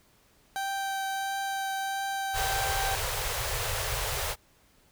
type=tone with vibrato; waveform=30% pulse; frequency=780 Hz; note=G5; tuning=9 cents flat; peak=-27 dBFS; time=0.56-2.95 s; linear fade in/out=0 ms; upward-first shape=triangle; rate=1.5 Hz; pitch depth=10 cents each way
type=band-stop noise; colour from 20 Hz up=pink; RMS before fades=-31 dBFS; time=2.33-4.36 s; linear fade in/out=50 ms; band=130 to 420 Hz; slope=48 dB/octave
effects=pink hiss -63 dBFS RMS until 4.91 s